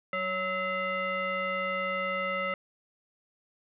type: tone with frequency modulation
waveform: sine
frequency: 1300 Hz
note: E6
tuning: 24 cents flat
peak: -28 dBFS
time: 0.13-2.54 s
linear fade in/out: 2 ms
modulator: 744 Hz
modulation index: 1.4
effects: none